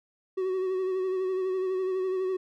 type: tone with vibrato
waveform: triangle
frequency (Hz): 374.6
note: F#4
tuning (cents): +21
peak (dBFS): -24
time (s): 0.37-2.37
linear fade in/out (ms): 10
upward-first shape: sine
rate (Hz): 12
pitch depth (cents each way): 32
effects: none